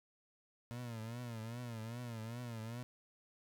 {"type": "tone with vibrato", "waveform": "30% pulse", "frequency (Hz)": 116.54, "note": "A#2", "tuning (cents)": 0, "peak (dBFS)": -40, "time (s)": [0.71, 2.83], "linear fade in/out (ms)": 0, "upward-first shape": "triangle", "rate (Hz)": 2.5, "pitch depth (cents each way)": 120, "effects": []}